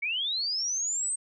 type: linear sweep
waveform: sine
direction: up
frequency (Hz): 2200 to 8410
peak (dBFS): -27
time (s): 0.02-1.16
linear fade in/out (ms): 10
effects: none